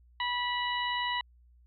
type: harmonic tone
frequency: 978 Hz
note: B5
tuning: 17 cents flat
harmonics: 1 / 2 / 3 / 4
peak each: -32 / -34 / -36 / -39 dBFS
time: 0.2-1.21 s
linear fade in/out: 2 ms
effects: added 60 Hz sine -57 dBFS peak until 1.66 s